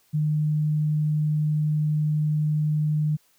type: tone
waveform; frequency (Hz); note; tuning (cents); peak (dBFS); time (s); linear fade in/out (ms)
sine; 152; D#3; -40; -20; 0.13-3.17; 20
effects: white hiss -63 dBFS RMS until 3.38 s